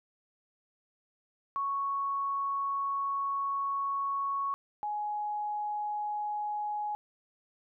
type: tone pair in turn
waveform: sine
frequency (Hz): 1108.7 / 837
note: C#6 / G#5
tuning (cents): 0 / +13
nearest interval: perfect fourth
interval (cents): 487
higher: first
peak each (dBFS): -29 / -31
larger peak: first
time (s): 1.56-4.54 / 4.83-6.95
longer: first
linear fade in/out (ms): 0
effects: none